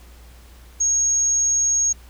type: tone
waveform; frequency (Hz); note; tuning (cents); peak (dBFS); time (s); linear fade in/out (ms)
sine; 6560; G#8; -22; -16; 0.8-1.93; 10
effects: added 60 Hz sine -43 dBFS peak until 2.09 s + pink hiss -51 dBFS RMS until 2.09 s